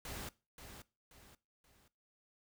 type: noise with echo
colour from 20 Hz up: pink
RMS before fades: -45 dBFS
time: 0.05-0.29 s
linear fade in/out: 2 ms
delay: 530 ms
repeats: 3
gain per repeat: -8 dB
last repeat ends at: 1.88 s
effects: noise-tail reverb RT60 0.3 s tail -20 dB re dry